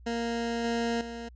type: tone with level steps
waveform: 20% pulse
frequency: 233.1 Hz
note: A#3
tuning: in tune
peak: -24 / -22 / -32 dBFS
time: 0.06-1.29 s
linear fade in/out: 10 ms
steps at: 0.64 / 1.01 s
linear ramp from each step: 2 ms
effects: added 60 Hz sine -48 dBFS peak until 1.35 s + resampled to 16000 Hz